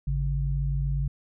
sine tone pair together, 52.26 / 140 Hz, G#1 / C#3, +12 / +18 cents, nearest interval octave + perfect fourth, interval 1706 cents, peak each -26 / -27 dBFS, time 0.07-1.08 s, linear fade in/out 5 ms, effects none

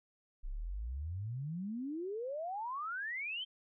sine exponential sweep, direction up, 30 to 3196 Hz, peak -37 dBFS, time 0.43-3.45 s, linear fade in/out 20 ms, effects none

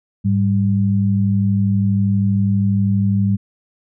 sine tone pair together, 104.1 / 196.51 Hz, G#2 / G3, +5 / +5 cents, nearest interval major seventh, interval 1100 cents, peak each -16 dBFS, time 0.24-3.37 s, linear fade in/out 20 ms, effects none

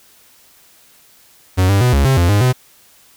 45% pulse tone with pitch steps, 92.5 / 99.1 / 124.2 / 69.6 / 133.4 / 86.8 / 102.5 / 126.9 Hz, F#2 / G2 / B2 / C#2 / C3 / F2 / G#2 / B2, 0 / +19 / +10 / +8 / +34 / -10 / -22 / +47 cents, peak -10 dBFS, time 1.57-2.53 s, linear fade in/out 20 ms, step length 120 ms, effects white hiss -49 dBFS RMS until 3.16 s

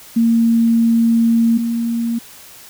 sine tone pair in turn, 230 / 232.5 Hz, A#3 / A#3, -23 / -4 cents, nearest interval unison, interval 19 cents, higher second, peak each -10 / -16 dBFS, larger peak first, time 0.16-1.58 / 1.58-2.19 s, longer first, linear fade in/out 10 ms, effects white hiss -40 dBFS RMS until 2.69 s

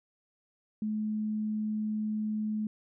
sine tone, 214.3 Hz, A3, 45 cents flat, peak -29 dBFS, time 0.82-2.67 s, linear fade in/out 2 ms, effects none

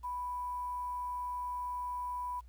sine tone with quantisation, 987.8 Hz, B5, in tune, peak -35 dBFS, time 0.03-2.41 s, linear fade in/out 20 ms, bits 10, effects added 60 Hz sine -51 dBFS peak until 2.48 s + pink hiss -75 dBFS RMS until 2.48 s

